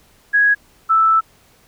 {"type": "tone pair in turn", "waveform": "sine", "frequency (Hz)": [1661.2, 1318.5], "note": ["G#6", "E6"], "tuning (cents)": [0, 0], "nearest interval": "major third", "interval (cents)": 400, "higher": "first", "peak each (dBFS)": -10, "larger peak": "neither", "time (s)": [[0.33, 0.55], [0.89, 1.21]], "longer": "second", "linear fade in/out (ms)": 20, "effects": ["pink hiss -53 dBFS RMS until 1.67 s"]}